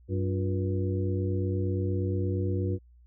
harmonic tone with a mistuned harmonic, 96.5 Hz, G2, 27 cents flat, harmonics 1 / 2 / 3 / 4 / 5, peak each -27 / -36 / -36 / -34 / -38 dBFS, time 0.08-2.79 s, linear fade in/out 50 ms, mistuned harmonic 4, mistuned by -130 cents, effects added 60 Hz sine -53 dBFS peak until 3.06 s

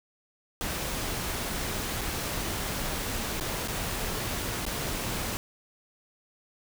pink noise with dropouts, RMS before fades -32 dBFS, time 0.61-5.37 s, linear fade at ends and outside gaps 0 ms, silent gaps 2.011-2.015 / 3.399-3.409 / 3.676-3.683 / 4.653-4.665 s, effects none

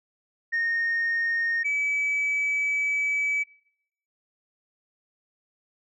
sine tone pair in turn, 1846 / 2292 Hz, A#6 / D7, -17 / -43 cents, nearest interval major third, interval 374 cents, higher second, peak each -21 dBFS, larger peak neither, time 0.52-1.64 / 1.64-3.44 s, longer second, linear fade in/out 20 ms, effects noise-tail reverb RT60 0.7 s tail -22 dB re dry + tanh soft clip ceiling -20 dBFS

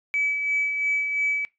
sine tone with tremolo, 2292 Hz, D7, 43 cents flat, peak -19 dBFS, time 0.14-1.45 s, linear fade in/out 0 ms, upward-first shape sine, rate 2.9 Hz, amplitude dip 45%, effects noise-tail reverb RT60 0.2 s tail -21 dB re dry + tanh soft clip ceiling -15 dBFS

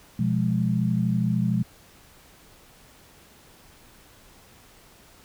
sine chord, F diminished, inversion second, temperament equal, 123.47 / 174.61 / 207.7 Hz, Cb3 / F3 / Ab3, 0 / 0 / 0 cents, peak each -25 dBFS, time 0.19-1.63 s, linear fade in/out 5 ms, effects pink hiss -53 dBFS RMS until 5.24 s

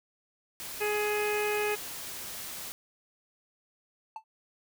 white noise, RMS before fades -40 dBFS, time 0.6-2.72 s, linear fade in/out 0 ms
harmonic tone, 418.9 Hz, G#4, 15 cents sharp, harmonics 1 / 2 / 3 / 4 / 5 / 6 / 7, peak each -29 / -36 / -41 / -38 / -40 / -35 / -47 dBFS, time 0.8-1.76 s, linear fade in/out 20 ms
triangle tone with exponential decay, 880 Hz, A5, in tune, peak -31 dBFS, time 4.16-4.24 s, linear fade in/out 2 ms, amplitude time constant 16 ms
effects none

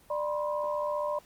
sine tone cluster, 594 / 973 / 1048 Hz, D5 / B5 / C6, +20 / -26 / +2 cents, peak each -30 / -35 / -36 dBFS, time 0.1-1.19 s, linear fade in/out 5 ms, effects pink hiss -59 dBFS RMS until 1.25 s + Opus 24 kbps

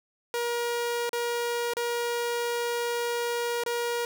sawtooth tone with dropouts, 475.4 Hz, A#4, 34 cents sharp, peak -23 dBFS, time 0.34-4.05 s, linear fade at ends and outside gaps 1 ms, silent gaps 1.093-1.131 / 1.736-1.768 / 3.637-3.662 s, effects none

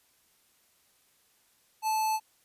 square tone with notch filter, 872 Hz, A5, 16 cents flat, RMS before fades -28 dBFS, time 1.82-2.2 s, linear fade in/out 50 ms, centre 3100 Hz, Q 1.9, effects white hiss -67 dBFS RMS until 2.44 s + resampled to 32000 Hz

